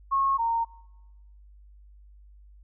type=tone pair in turn; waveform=sine; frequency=1090 / 921.4 Hz; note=C#6 / A#5; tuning=-29 / -20 cents; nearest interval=minor third; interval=291 cents; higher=first; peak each=-21 / -23 dBFS; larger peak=first; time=0.11-0.38 / 0.38-0.65 s; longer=neither; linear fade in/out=20 ms; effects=noise-tail reverb RT60 1.0 s tail -24 dB re dry + added 50 Hz sine -49 dBFS peak until 2.63 s